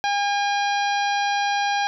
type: harmonic tone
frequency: 810 Hz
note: G#5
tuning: 43 cents flat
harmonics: 1 / 2 / 3 / 4 / 5 / 6 / 7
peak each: -21 / -27 / -31 / -33 / -35 / -37 / -38 dBFS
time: 0.04-1.87 s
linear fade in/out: 0 ms
effects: none